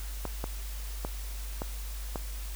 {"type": "clicks", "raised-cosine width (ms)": 1, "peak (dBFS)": -19, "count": 5, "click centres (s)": [0.253, 0.441, 1.049, 1.619, 2.158], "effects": ["added 50 Hz sine -35 dBFS peak until 2.55 s", "white hiss -46 dBFS RMS until 2.55 s"]}